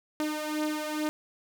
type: beating tone pair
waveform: sawtooth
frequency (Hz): 304 / 306.3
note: D#4 / D#4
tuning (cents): -40 / -27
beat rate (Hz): 2.3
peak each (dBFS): -27 / -30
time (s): 0.2-1.09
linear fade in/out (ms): 0
effects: none